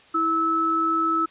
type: tone pair together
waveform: sine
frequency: 325.8 / 1303.2 Hz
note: E4 / E6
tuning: -20 / -20 cents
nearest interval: 2 octaves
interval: 2400 cents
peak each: -26 / -20 dBFS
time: 0.14-1.26 s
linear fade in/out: 10 ms
effects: white hiss -52 dBFS RMS until 1.3 s + resampled to 8000 Hz